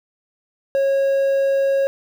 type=tone; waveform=triangle; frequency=547 Hz; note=C#5; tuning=23 cents flat; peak=-13 dBFS; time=0.75-1.87 s; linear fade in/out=0 ms; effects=8-bit